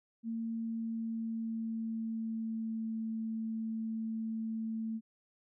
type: tone with pitch glide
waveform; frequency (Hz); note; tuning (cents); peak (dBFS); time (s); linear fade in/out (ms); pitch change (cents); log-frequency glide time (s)
sine; 227.3 to 222.9; A#3 to A3; -43 to +23; -34; 0.23-5.01; 50; -34; 0.46-2.98
effects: none